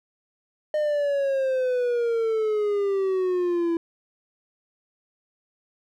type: exponential sweep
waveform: triangle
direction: down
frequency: 611 to 332.5 Hz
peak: -19 dBFS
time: 0.74-3.77 s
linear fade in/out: 2 ms
effects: none